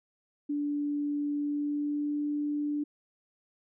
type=tone with pitch glide; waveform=sine; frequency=291 to 293.9 Hz; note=D4 to D4; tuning=-16 to +1 cents; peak=-28 dBFS; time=0.49-2.84 s; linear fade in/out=10 ms; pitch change=+17 cents; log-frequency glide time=1.37-2.22 s; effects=none